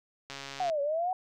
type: click train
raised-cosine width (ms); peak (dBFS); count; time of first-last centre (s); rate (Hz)
0.2; -23; 56; 0.3-0.699; 138
type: linear two-way sweep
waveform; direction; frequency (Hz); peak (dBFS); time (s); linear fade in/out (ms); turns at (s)
sine; down then up; 757 to 554.4 to 757; -27; 0.6-1.13; 2; 0.81
effects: none